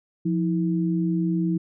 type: tone pair together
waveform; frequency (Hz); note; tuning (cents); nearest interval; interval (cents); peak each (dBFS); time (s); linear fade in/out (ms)
sine; 174.61 / 323.2; F3 / E4; 0 / -34; major seventh; 1066; -22 / -25; 0.25-1.58; 10
effects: none